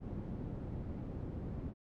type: low-pass noise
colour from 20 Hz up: white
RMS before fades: -42 dBFS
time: 0-1.74 s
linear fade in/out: 50 ms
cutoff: 210 Hz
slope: 12 dB/octave
effects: none